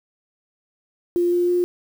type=tone with pitch steps; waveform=sine; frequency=349.2 / 351.8 / 354.5 Hz; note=F4 / F4 / F4; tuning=0 / +13 / +26 cents; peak=-16 dBFS; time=1.16-1.64 s; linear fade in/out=0 ms; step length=160 ms; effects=7-bit